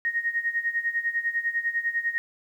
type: tone with tremolo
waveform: sine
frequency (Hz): 1864.7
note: A#6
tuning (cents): 0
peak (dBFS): -21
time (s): 0.05-2.18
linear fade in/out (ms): 0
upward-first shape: sine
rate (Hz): 10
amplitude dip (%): 80
effects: 10-bit